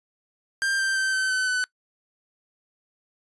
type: tone with pitch steps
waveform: 45% pulse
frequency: 1587 / 1569.7 / 1552.5 / 1535.6 / 1518.8 / 1502.3 Hz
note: G6 / G6 / G6 / G6 / F#6 / F#6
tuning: +21 / +2 / -17 / -36 / +45 / +26 cents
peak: -22 dBFS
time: 0.62-1.64 s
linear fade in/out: 0 ms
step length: 170 ms
effects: noise-tail reverb RT60 0.1 s tail -23 dB re dry + resampled to 24000 Hz